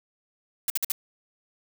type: noise bursts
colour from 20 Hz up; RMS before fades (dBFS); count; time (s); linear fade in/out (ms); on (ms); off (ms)
blue; -25; 4; 0.68-0.92; 2; 21; 52
effects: none